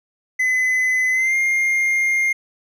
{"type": "tone with pitch glide", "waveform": "triangle", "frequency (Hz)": [2022, 2119], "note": ["B6", "C7"], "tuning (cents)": [40, 21], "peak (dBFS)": -14, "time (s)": [0.39, 2.33], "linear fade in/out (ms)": 10, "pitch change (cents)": 81, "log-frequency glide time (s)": [1.12, 1.35], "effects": []}